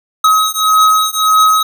square beating tone pair, 1271 / 1272.7 Hz, D#6 / D#6, +36 / +39 cents, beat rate 1.7 Hz, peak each -12 dBFS, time 0.24-1.63 s, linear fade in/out 5 ms, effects none

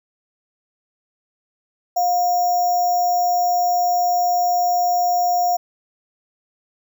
sine tone with sample-and-hold, 712 Hz, F5, 33 cents sharp, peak -15 dBFS, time 1.96-5.57 s, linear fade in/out 10 ms, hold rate 6300 Hz, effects none

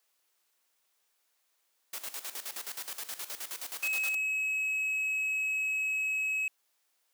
white noise with tremolo, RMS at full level -38 dBFS, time 1.93-4.15 s, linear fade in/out 5 ms, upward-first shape square, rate 9.5 Hz, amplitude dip 75%
triangle tone, 2564 Hz, E7, 49 cents flat, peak -27 dBFS, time 3.83-6.48 s, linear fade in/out 2 ms
effects white hiss -75 dBFS RMS until 7.13 s + high-pass 400 Hz 12 dB/octave

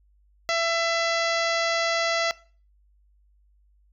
harmonic tone with a mistuned harmonic, 669 Hz, E5, 25 cents sharp, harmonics 1 / 2 / 3 / 4 / 5 / 6 / 7 / 8 / 9 / 10, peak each -26 / -29 / -28 / -34 / -35 / -35 / -35 / -38 / -39 / -43 dBFS, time 0.49-2.31 s, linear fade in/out 0 ms, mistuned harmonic 6, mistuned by +29 cents, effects noise-tail reverb RT60 0.4 s tail -20 dB re dry + added 50 Hz sine -58 dBFS peak until 3.92 s

